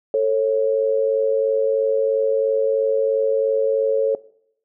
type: tone pair together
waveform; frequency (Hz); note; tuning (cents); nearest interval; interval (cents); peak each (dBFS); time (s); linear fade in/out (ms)
sine; 444 / 547; A4 / C#5; +16 / -23; major third; 361; -18; 0.14-4.15; 2
effects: noise-tail reverb RT60 0.7 s tail -21 dB re dry